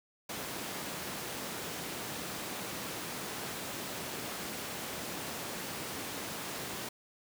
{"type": "high-pass noise", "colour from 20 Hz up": "pink", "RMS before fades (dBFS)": -40, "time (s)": [0.29, 6.89], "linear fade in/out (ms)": 5, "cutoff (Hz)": 160, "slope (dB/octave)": 12, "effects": []}